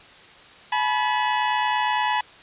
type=tone pair together; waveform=sawtooth; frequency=853.3 / 982 Hz; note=G#5 / B5; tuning=+47 / -10 cents; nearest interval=major second; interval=243 cents; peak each=-19 dBFS; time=0.72-2.21 s; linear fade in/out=5 ms; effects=white hiss -47 dBFS RMS until 2.42 s + resampled to 8000 Hz